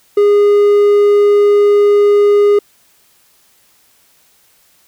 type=tone with hard clipping; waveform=triangle; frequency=410.3 Hz; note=G#4; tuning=21 cents flat; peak=-7 dBFS; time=0.17-2.59 s; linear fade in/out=5 ms; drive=6 dB; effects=white hiss -52 dBFS RMS until 4.87 s